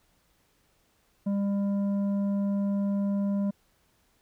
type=tone with tanh clipping; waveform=triangle; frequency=200 Hz; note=G3; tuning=35 cents sharp; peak=-26 dBFS; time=1.26-3.51 s; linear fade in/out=10 ms; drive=12 dB; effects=pink hiss -68 dBFS RMS until 4.21 s